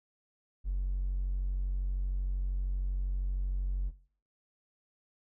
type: tone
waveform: triangle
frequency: 46.41 Hz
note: F#1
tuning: 6 cents sharp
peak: -25 dBFS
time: 0.64-3.92 s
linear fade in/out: 50 ms
effects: noise-tail reverb RT60 0.5 s tail -20 dB re dry + tanh soft clip ceiling -26 dBFS